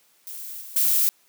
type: noise with level steps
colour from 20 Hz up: violet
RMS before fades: -36 / -40 / -20 dBFS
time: 0.27-1.09 s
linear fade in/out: 0 ms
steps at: 0.61 / 0.76 s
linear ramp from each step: 5 ms
effects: white hiss -61 dBFS RMS until 1.28 s + high-pass 200 Hz 12 dB/octave